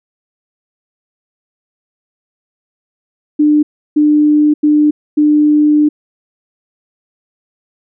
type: tone bursts at uneven times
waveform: sine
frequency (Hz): 299.2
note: D4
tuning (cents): +32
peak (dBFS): -6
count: 4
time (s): 3.39-3.63 / 3.96-4.54 / 4.63-4.91 / 5.17-5.89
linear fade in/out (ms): 10
effects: none